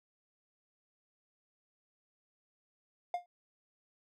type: tone with exponential decay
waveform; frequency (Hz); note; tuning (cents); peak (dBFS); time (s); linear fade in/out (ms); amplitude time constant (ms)
triangle; 707; F5; +21; -26; 3.14-3.26; 2; 25
effects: none